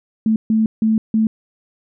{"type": "tone bursts at uneven times", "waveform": "sine", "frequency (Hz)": 220, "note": "A3", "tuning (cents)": 0, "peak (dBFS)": -12, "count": 4, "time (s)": [[0.26, 0.36], [0.5, 0.66], [0.82, 0.98], [1.14, 1.27]], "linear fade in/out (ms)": 2, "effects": []}